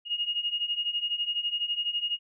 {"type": "beating tone pair", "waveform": "sine", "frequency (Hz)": [2855, 2867], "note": ["F7", "F7"], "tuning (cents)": [37, 45], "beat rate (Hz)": 12, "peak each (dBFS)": [-32, -29], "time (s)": [0.05, 2.19], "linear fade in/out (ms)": 50, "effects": []}